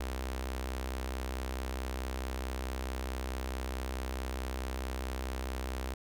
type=tone with notch filter; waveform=sawtooth; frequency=64.6 Hz; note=C2; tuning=21 cents flat; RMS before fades=-37 dBFS; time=0-5.94 s; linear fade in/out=5 ms; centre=140 Hz; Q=0.62; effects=none